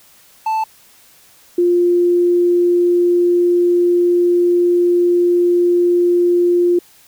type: tone pair in turn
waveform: triangle / sine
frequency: 880 / 350.8 Hz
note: A5 / F4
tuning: 0 / +8 cents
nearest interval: octave + major third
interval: 1592 cents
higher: first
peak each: -13 / -10 dBFS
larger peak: second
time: 0.46-0.64 / 1.58-6.79 s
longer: second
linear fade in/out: 5 ms
effects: white hiss -48 dBFS RMS until 7.07 s